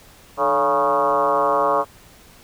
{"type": "tone with frequency modulation", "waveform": "sine", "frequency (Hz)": 830.6, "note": "G#5", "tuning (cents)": 0, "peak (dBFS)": -15, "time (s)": [0.37, 1.85], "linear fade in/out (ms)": 50, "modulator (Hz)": 132, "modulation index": 3, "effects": ["pink hiss -48 dBFS RMS until 2.43 s"]}